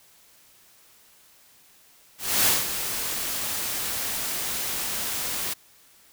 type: noise with ADSR envelope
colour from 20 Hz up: white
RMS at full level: -19 dBFS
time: 2.18-5.54 s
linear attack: 280 ms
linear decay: 180 ms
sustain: -10 dB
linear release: 14 ms
effects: white hiss -56 dBFS RMS until 6.12 s